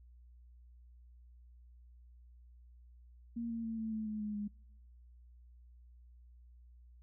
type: tone with pitch steps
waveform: sine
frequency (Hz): 233.3 / 229.3 / 225.4 / 221.5 / 217.7 / 213.9 / 210.3 / 206.6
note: A#3 / A#3 / A3 / A3 / A3 / A3 / G#3 / G#3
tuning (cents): +2 / -28 / +42 / +12 / -18 / -49 / +22 / -9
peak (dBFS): -36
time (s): 3.36-4.48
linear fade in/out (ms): 10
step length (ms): 140
effects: noise-tail reverb RT60 1.0 s tail -26 dB re dry + added 60 Hz sine -56 dBFS peak until 7.02 s